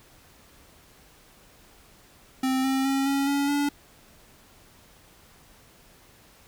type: tone with pitch steps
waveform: square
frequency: 261.6 / 266.5 / 271.5 / 276.5 / 281.7 / 286.9 Hz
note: C4 / C4 / C#4 / C#4 / C#4 / D4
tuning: 0 / +32 / -36 / -4 / +28 / -40 cents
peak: -23 dBFS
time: 2.43-3.69 s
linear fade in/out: 5 ms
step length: 210 ms
effects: pink hiss -55 dBFS RMS until 6.47 s